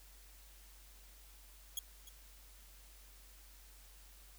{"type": "tone with echo", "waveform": "10% pulse", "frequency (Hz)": 3316, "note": "G#7", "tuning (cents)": -3, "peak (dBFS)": -28, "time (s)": [1.77, 1.79], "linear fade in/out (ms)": 2, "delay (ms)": 300, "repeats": 1, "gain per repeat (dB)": -15, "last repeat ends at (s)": 2.09, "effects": ["added 48 Hz sine -58 dBFS peak until 4.38 s", "white hiss -62 dBFS RMS until 4.38 s"]}